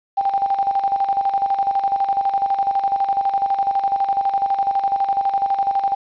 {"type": "tone with tremolo", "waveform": "sine", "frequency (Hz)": 790, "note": "G5", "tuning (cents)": 13, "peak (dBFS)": -14, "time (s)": [0.17, 5.95], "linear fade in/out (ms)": 10, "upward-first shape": "square", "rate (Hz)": 12, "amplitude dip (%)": 60, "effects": ["resampled to 11025 Hz", "8-bit"]}